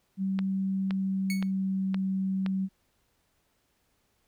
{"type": "tone with pitch glide", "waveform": "sine", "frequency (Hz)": [192.2, 190.98], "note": ["G3", "G3"], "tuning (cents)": [-34, -45], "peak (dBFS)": -26, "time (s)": [0.17, 2.69], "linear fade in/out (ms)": 50, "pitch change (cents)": -11, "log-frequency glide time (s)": [0.78, 2.03]}
{"type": "click train", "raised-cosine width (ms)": 0.3, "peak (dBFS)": -20, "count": 5, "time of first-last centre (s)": [0.39, 2.463], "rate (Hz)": 1.93}
{"type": "tone with exponential decay", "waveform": "sawtooth", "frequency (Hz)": 2217, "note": "C#7", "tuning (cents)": 0, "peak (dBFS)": -27, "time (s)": [1.3, 1.51], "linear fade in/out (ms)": 1, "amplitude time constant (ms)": 45}
{"effects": ["pink hiss -72 dBFS RMS until 4.27 s"]}